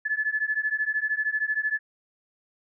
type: beating tone pair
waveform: sine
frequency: 1720 / 1733 Hz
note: A6 / A6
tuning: -40 / -27 cents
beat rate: 13 Hz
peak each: -27 dBFS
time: 0.05-1.79 s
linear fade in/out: 10 ms
effects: none